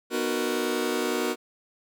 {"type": "chord", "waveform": "sawtooth", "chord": "B major seventh", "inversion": "none", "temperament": "just", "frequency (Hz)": [246.9, 308.7, 370.4, 463], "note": ["B3", "D#4", "F#4", "A#4"], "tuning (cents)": [0, -14, 2, -12], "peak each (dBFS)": [-27, -28, -25, -26], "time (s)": [0.1, 1.36], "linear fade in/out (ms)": 50, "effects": []}